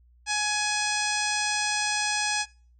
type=harmonic tone; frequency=839 Hz; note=G#5; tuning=17 cents sharp; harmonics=1 / 2 / 3 / 4 / 5 / 6 / 7 / 8 / 9 / 10; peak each=-31 / -30 / -31 / -36 / -36 / -33 / -34 / -39 / -40 / -36 dBFS; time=0.26-2.46 s; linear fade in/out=50 ms; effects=noise-tail reverb RT60 0.4 s tail -23 dB re dry + added 60 Hz sine -55 dBFS peak until 2.79 s